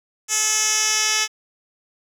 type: tone with band-pass filter sweep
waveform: 10% pulse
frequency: 431.9 Hz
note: A4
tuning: 32 cents flat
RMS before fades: -20 dBFS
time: 0.28-1.28 s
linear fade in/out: 50 ms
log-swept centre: 7200 to 4700 Hz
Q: 2.2
effects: 8-bit